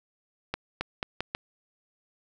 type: accelerating click train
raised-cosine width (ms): 0.3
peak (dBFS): -13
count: 5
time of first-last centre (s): 0.54-1.349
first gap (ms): 270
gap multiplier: 0.81
effects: none